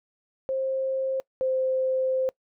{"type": "tone pair in turn", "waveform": "sine", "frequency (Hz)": [530, 521.2], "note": ["C5", "C5"], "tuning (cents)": [22, -7], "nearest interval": "unison", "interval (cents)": 29, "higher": "first", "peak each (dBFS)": [-24, -22], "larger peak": "second", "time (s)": [[0.49, 1.2], [1.41, 2.29]], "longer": "second", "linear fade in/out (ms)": 0, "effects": ["noise-tail reverb RT60 0.1 s tail -24 dB re dry"]}